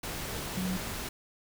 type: tone in noise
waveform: sine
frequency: 185 Hz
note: F#3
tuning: in tune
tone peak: -30 dBFS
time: 0.57-0.77 s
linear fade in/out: 5 ms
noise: pink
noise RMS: -37 dBFS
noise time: 0.03-1.09 s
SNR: +4 dB
effects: none